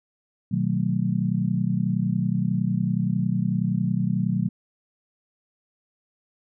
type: chord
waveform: sine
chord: B dominant seventh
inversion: none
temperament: just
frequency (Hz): 123.47 / 154.34 / 185.21 / 222.2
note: B2 / D#3 / F#3 / A3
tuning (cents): 0 / -14 / +2 / +17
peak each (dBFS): -27 / -27 / -24 / -29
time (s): 0.51-4.49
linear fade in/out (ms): 10
effects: none